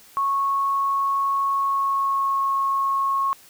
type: tone with pitch glide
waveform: sine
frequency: 1102 to 1093.1 Hz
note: C#6 to C#6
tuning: -11 to -25 cents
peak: -19 dBFS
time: 0.17-3.33 s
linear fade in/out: 0 ms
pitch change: -14 cents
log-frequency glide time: 1.51-2.46 s
effects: white hiss -50 dBFS RMS until 3.49 s